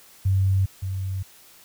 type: tone pair in turn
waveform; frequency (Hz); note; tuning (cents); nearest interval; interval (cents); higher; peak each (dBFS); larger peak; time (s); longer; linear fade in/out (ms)
sine; 95.9 / 95.29; G2 / G2; -37 / -49; unison; 12; first; -17 / -25; first; 0.25-0.66 / 0.82-1.23; neither; 10
effects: white hiss -51 dBFS RMS until 1.64 s